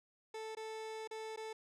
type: tone with dropouts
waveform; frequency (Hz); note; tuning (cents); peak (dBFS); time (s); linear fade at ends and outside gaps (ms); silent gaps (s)
30% pulse; 440; A4; 0; -40; 0.34-1.53; 5; 0.551-0.569 / 1.075-1.11 / 1.362-1.373
effects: low-pass 8000 Hz 12 dB/octave